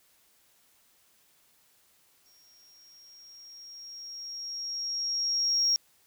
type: tone with exponential growth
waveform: sine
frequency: 5588 Hz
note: F8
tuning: in tune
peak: -20 dBFS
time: 2.26-5.76 s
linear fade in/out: 0 ms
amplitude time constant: 760 ms
effects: tanh soft clip ceiling -18 dBFS + white hiss -65 dBFS RMS until 6.06 s